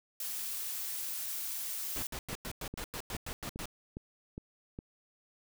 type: noise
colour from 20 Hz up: blue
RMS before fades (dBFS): -38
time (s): 0.2-2.07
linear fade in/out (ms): 2
type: noise bursts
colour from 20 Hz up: pink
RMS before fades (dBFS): -40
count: 11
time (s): 1.96-3.656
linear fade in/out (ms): 0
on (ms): 66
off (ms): 97
type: click train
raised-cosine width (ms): 3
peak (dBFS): -28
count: 7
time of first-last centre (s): 2.33-4.789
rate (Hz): 2.44
effects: none